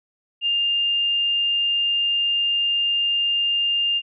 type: tone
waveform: sine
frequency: 2806 Hz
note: F7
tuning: 8 cents sharp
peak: -18 dBFS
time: 0.41-4.02 s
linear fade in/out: 50 ms
effects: none